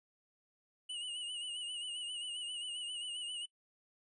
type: tone with vibrato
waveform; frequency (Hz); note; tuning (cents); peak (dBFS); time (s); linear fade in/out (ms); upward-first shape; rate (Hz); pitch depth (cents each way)
square; 2913; F#7; -28; -40; 0.89-3.46; 10; sine; 7.5; 57
effects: noise-tail reverb RT60 0.1 s tail -23 dB re dry + resampled to 24000 Hz